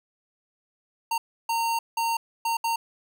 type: tone bursts at uneven times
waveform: square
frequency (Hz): 919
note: A#5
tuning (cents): -25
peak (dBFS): -24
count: 5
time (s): 1.11-1.18 / 1.49-1.79 / 1.97-2.17 / 2.45-2.57 / 2.64-2.76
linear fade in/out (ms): 5
effects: none

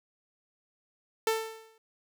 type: tone with exponential decay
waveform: sawtooth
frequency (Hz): 444.8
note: A4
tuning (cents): +19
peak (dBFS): -19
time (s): 1.27-1.78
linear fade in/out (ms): 2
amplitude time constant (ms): 110
effects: none

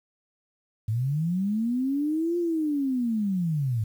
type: linear two-way sweep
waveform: sine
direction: up then down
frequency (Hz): 103.83 to 351 to 103.83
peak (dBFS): -23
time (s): 0.88-3.84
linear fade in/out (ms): 5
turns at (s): 2.38
effects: 9-bit

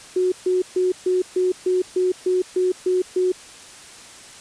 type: tone bursts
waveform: sine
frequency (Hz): 367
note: F#4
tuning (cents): -14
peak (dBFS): -16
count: 11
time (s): 0.16-3.32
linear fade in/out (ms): 5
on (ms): 160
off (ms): 140
effects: white hiss -42 dBFS RMS until 4.4 s + resampled to 22050 Hz

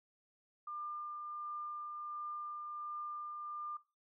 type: tone with tremolo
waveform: sine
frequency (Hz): 1199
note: D6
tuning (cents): +36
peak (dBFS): -40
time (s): 0.67-3.77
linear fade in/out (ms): 5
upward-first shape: triangle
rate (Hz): 1.4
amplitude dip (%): 30
effects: noise-tail reverb RT60 0.3 s tail -19 dB re dry

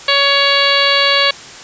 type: harmonic tone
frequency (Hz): 560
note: C#5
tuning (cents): +18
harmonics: 1 / 2 / 3 / 4 / 5 / 6 / 7 / 8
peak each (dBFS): -18 / -18 / -18 / -18 / -18 / -18 / -18 / -18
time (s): 0.08-1.31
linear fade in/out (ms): 5
effects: white hiss -33 dBFS RMS until 1.63 s + resampled to 16000 Hz

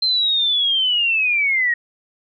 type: linear sweep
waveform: sine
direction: down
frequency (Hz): 4143 to 1864.7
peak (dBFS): -15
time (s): 0.02-1.74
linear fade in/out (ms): 5
effects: none

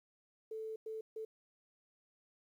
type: tone bursts at uneven times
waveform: sine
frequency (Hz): 440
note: A4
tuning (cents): 0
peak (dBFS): -40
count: 3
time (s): 0.51-0.76 / 0.86-1.01 / 1.16-1.25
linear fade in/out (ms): 5
effects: 12-bit

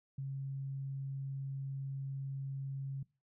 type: tone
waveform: sine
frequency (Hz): 136.3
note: C#3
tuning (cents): -29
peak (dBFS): -37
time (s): 0.18-3.03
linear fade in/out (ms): 5
effects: noise-tail reverb RT60 0.3 s tail -22 dB re dry

